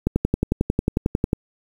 click train, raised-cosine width 3 ms, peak -5 dBFS, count 15, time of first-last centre 0.07-1.331 s, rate 11.1 Hz, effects 7-bit

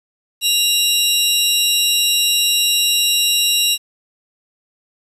sawtooth tone pair together, 2795 / 3879 Hz, F7 / B7, +1 / -32 cents, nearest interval tritone, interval 567 cents, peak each -13 dBFS, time 0.41-3.78 s, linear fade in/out 50 ms, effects resampled to 32000 Hz + 8-bit

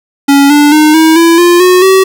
square tone with pitch steps, 280.1 / 292.7 / 305.8 / 319.5 / 333.9 / 348.9 / 364.5 / 380.9 Hz, C#4 / D4 / D#4 / D#4 / E4 / F4 / F#4 / G4, +18 / -6 / -30 / +46 / +22 / -2 / -26 / -50 cents, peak -3 dBFS, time 0.28-2.04 s, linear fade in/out 10 ms, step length 220 ms, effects none

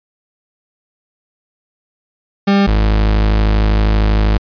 40% pulse tone pair in turn, 198.9 / 52.68 Hz, G3 / G#1, +25 / +25 cents, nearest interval octave + major seventh, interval 2300 cents, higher first, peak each -8 / -9 dBFS, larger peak first, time 2.47-2.67 / 2.67-4.38 s, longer second, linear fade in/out 10 ms, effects resampled to 11025 Hz

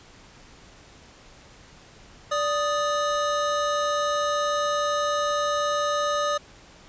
square tone pair together, 585.1 / 1244.5 Hz, D5 / D#6, -7 / 0 cents, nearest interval octave + minor second, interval 1307 cents, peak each -26 dBFS, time 2.31-6.38 s, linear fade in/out 10 ms, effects pink hiss -50 dBFS RMS until 6.88 s + resampled to 16000 Hz

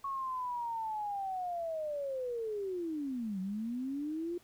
sine linear two-way sweep, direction down then up, 1108.7 to 183.7 to 353.9 Hz, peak -34 dBFS, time 0.04-4.38 s, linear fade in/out 5 ms, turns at 3.4 s, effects pink hiss -64 dBFS RMS until 4.43 s

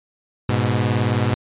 sawtooth beating tone pair, 103.9 / 122.9 Hz, G#2 / B2, +1 / -8 cents, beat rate 19 Hz, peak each -16 dBFS, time 0.49-1.34 s, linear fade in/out 0 ms, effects resampled to 8000 Hz

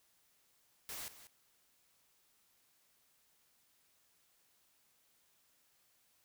white noise with echo, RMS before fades -45 dBFS, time 0.89-1.08 s, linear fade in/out 0 ms, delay 190 ms, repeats 1, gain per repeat -13 dB, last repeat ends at 1.27 s, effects white hiss -73 dBFS RMS until 6.24 s

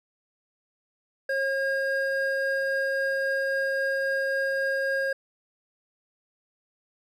triangle tone pair together, 541.9 / 1622 Hz, C#5 / G#6, -39 / -41 cents, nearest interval octave + perfect fifth, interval 1898 cents, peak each -25 dBFS, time 1.29-5.13 s, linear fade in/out 5 ms, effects none

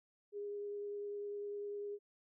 sine tone with vibrato, 409.2 Hz, G#4, 26 cents flat, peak -40 dBFS, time 0.32-1.99 s, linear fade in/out 50 ms, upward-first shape sine, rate 10 Hz, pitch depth 9 cents each way, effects none

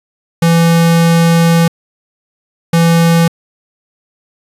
square tone pair in turn, 167.3 / 167.3 Hz, E3 / E3, +26 / +26 cents, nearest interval unison, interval 0 cents, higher neither, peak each -7 dBFS, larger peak neither, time 0.42-1.68 / 2.73-3.28 s, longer first, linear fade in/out 5 ms, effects resampled to 32000 Hz + 8-bit

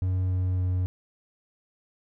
triangle tone with pitch steps, 92.5 / 91.91 / 91.33 Hz, F#2 / F#2 / F#2, 0 / -11 / -22 cents, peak -21 dBFS, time 0.02-0.86 s, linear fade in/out 0 ms, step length 280 ms, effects none

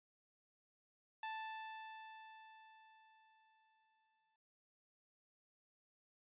sawtooth tone with exponential decay, 880 Hz, A5, in tune, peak -38 dBFS, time 1.23-4.36 s, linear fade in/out 2 ms, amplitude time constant 680 ms, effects resampled to 8000 Hz

